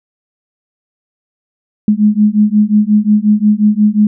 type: beating tone pair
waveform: sine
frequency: 207.7 / 213.3 Hz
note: G#3 / G#3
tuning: 0 / +46 cents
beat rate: 5.6 Hz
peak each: -10 dBFS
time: 1.88-4.07 s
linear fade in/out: 2 ms
effects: none